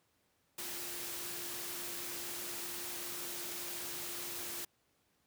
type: tone in noise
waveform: sine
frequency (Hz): 349.2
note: F4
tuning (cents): 0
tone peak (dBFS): -52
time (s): 0.58-4.65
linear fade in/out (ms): 5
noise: white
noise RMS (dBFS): -42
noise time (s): 0.58-4.65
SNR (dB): -13
effects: pink hiss -75 dBFS RMS until 5.26 s + high-pass 80 Hz 12 dB/octave